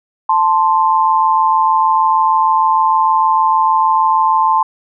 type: tone pair together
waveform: sine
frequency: 880 / 1046.5 Hz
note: A5 / C6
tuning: 0 / 0 cents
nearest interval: minor third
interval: 300 cents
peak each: -12 dBFS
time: 0.29-4.63 s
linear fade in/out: 5 ms
effects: none